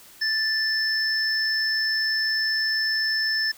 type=tone pair together; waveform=sine; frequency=1760 / 5274 Hz; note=A6 / E8; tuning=0 / 0 cents; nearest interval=octave + perfect fifth; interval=1900 cents; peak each=-24 dBFS; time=0.21-3.52 s; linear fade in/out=10 ms; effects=white hiss -49 dBFS RMS until 3.57 s